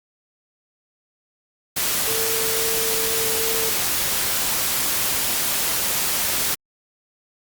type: tone in noise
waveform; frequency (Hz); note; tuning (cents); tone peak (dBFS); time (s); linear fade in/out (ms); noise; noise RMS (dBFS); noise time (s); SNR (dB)
sine; 449.4; A4; +37; -27; 2.07-3.7; 10; white; -22; 1.76-6.55; -8
effects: Opus 48 kbps